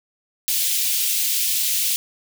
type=high-pass noise; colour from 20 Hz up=white; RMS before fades=-21 dBFS; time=0.48-1.96 s; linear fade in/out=0 ms; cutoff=2600 Hz; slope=24 dB/octave; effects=none